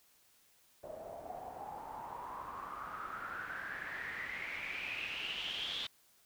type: noise with low-pass filter sweep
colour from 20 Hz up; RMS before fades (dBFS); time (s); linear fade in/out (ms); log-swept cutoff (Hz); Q
white; -43; 0.83-5.87; 5; 600 to 3500; 8.3
effects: white hiss -68 dBFS RMS until 6.25 s